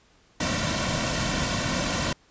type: noise with comb filter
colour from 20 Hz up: pink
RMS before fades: -26 dBFS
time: 0.4-2.13 s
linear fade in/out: 5 ms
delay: 2.4 ms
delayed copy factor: -0.7
effects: pink hiss -60 dBFS RMS until 2.3 s + resampled to 16000 Hz